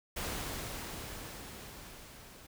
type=noise with level ramp; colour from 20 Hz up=pink; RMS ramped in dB=-37 to -54 dBFS; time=0.16-2.47 s; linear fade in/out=10 ms; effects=none